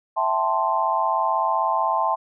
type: chord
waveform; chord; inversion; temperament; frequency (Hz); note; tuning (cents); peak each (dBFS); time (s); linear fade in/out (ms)
sine; A minor seventh; second; equal; 659.3 / 784 / 880 / 1046.5; E5 / G5 / A5 / C6; 0 / 0 / 0 / 0; -26 / -27 / -23 / -23; 0.16-2.16; 20
effects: none